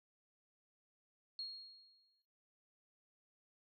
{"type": "tone with exponential decay", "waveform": "sine", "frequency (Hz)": 4281, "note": "C8", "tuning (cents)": 39, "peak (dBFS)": -40, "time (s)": [1.39, 2.22], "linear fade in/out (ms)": 1, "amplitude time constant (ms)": 180, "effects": ["noise-tail reverb RT60 0.6 s tail -18 dB re dry"]}